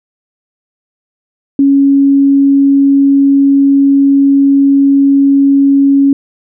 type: tone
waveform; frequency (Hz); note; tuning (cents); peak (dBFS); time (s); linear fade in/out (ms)
sine; 277.2; C#4; 0; -4; 1.59-6.13; 2
effects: none

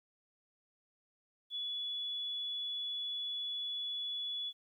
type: tone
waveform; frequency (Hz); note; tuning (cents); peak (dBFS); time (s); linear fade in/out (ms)
sine; 3414; G#7; +47; -36; 1.5-4.53; 50
effects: 12-bit

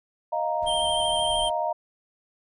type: chord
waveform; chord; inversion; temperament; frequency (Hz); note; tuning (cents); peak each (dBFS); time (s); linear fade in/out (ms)
sine; Eb suspended second; none; equal; 622.3 / 698.5 / 932.3; Eb5 / F5 / Bb5; 0 / 0 / 0; -28; 0.32-1.73; 10
type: noise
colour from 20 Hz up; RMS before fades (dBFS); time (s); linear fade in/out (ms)
brown; -42; 0.62-1.51; 5
type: tone with vibrato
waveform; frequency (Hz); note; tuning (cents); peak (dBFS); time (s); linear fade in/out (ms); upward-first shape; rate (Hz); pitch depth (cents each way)
square; 3162; G7; +14; -26; 0.66-1.5; 20; triangle; 13; 26
effects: resampled to 24000 Hz

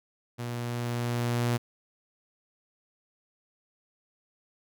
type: tone with level ramp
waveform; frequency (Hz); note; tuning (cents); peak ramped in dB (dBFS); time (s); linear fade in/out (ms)
sawtooth; 119.8; A#2; +48; -29 to -20; 0.38-1.58; 20
effects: none

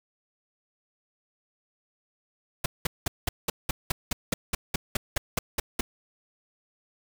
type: noise bursts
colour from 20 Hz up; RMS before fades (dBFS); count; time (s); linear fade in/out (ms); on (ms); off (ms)
pink; -26; 16; 2.64-5.81; 5; 20; 190
effects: none

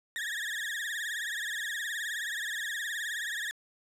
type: tone with vibrato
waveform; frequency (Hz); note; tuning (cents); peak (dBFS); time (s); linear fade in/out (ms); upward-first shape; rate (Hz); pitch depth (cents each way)
35% pulse; 1760; A6; 0; -31; 0.16-3.51; 0; triangle; 19; 160
effects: low-pass 12000 Hz 12 dB/octave + 10-bit

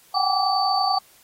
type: tone cluster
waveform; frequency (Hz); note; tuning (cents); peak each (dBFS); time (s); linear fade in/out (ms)
sine; 745 / 775 / 806 / 1159 / 4557; F#5 / G5 / G5 / D6 / C#8; +12 / -20 / +48 / -23 / +47; -25; 0.14-0.99; 10
effects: white hiss -54 dBFS RMS until 1.23 s + AAC 48 kbps

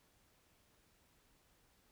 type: silence
effects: pink hiss -72 dBFS RMS until 1.91 s

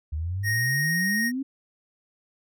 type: exponential sweep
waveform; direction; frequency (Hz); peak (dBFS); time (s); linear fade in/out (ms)
sine; up; 73.42 to 277.2; -26; 0.12-1.43; 10
type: tone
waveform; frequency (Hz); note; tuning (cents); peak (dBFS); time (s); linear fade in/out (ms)
square; 1864.7; A#6; 0; -24; 0.43-1.32; 50
effects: none

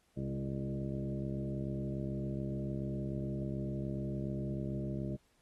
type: harmonic tone with a mistuned harmonic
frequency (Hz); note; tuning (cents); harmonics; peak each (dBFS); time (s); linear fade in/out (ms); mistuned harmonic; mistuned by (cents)
66.9; C2; +39; 1 / 2 / 3 / 4 / 5 / 6 / 7 / 9; -45 / -38 / -40 / -48 / -43 / -49 / -55 / -48; 0.16-5.17; 20; 3; +23
effects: pink hiss -73 dBFS RMS until 5.41 s + AAC 32 kbps

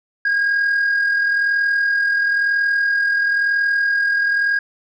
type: tone pair together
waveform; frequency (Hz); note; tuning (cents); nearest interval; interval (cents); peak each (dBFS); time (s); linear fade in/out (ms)
sine; 1591 / 1632; G6 / G#6; +25 / -31; unison; 44; -23 / -13; 0.25-4.59; 5
effects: tanh soft clip ceiling -13 dBFS

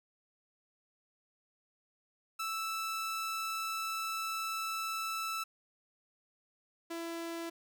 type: tone pair in turn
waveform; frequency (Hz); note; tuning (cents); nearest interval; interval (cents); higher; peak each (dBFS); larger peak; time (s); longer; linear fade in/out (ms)
sawtooth; 1318.5 / 334.4; E6 / E4; 0 / +25; 2 octaves; 2375; first; -31 / -34; first; 2.39-5.44 / 6.9-7.5; first; 10
effects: none

